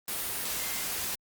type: tone in noise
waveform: sine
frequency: 2093 Hz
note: C7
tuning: in tune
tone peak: -43 dBFS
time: 0.59-0.84 s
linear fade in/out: 2 ms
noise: white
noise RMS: -33 dBFS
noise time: 0.08-1.15 s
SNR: -13 dB
effects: Opus 32 kbps